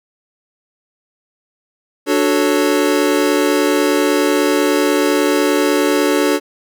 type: chord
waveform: square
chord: D major seventh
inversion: none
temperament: equal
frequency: 293.7 / 370 / 440 / 554.4 Hz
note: D4 / F#4 / A4 / C#5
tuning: 0 / 0 / 0 / 0 cents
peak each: -17 / -19 / -19 / -21 dBFS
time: 2.06-6.4 s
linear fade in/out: 50 ms
effects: none